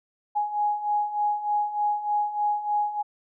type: beating tone pair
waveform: sine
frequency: 830.6 / 833.9 Hz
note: G#5 / G#5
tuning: 0 / +7 cents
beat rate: 3.3 Hz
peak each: -29 / -24 dBFS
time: 0.35-3.03 s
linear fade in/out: 20 ms
effects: none